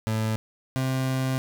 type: tone pair in turn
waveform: 30% pulse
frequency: 110 / 131.19 Hz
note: A2 / C3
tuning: 0 / +5 cents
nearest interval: minor third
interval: 305 cents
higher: second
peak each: -21 dBFS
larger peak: neither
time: 0.07-0.36 / 0.76-1.38 s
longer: second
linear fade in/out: 0 ms
effects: none